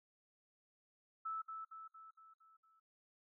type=tone with echo; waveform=sine; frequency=1312 Hz; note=E6; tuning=9 cents flat; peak=-39 dBFS; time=1.25-1.42 s; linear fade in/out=10 ms; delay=230 ms; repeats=6; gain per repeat=-5 dB; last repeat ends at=2.8 s; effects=noise-tail reverb RT60 0.5 s tail -21 dB re dry